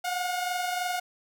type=tone pair together; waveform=sawtooth; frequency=716.9 / 740 Hz; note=F5 / F#5; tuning=+45 / 0 cents; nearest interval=minor second; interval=55 cents; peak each=-25 / -31 dBFS; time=0.04-1 s; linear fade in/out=10 ms; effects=none